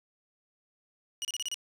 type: tone bursts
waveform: 25% pulse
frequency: 2913 Hz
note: F#7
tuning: 28 cents flat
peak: -28 dBFS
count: 6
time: 1.22-1.543 s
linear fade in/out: 0 ms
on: 28 ms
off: 31 ms
effects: resampled to 32000 Hz + 11-bit